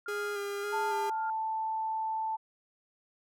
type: tone with tremolo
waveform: sine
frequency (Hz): 1400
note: F6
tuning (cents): +4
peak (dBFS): -35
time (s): 0.06-1.3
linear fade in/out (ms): 2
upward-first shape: sine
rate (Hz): 1.7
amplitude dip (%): 70
type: tone with vibrato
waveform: 45% pulse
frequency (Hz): 408.5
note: G#4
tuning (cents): -29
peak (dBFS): -34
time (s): 0.08-1.1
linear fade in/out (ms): 5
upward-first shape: square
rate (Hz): 1.8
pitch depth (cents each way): 18
type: tone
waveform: sine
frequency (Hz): 882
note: A5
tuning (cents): +4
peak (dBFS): -30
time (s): 0.72-2.37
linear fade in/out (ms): 20
effects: none